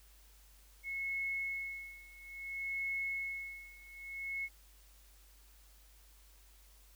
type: tone with tremolo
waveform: sine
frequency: 2185 Hz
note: C#7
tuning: 26 cents flat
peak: -34 dBFS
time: 0.83-4.49 s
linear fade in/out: 50 ms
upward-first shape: sine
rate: 0.59 Hz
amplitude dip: 90%
effects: added 50 Hz sine -60 dBFS peak until 6.95 s + white hiss -65 dBFS RMS until 6.95 s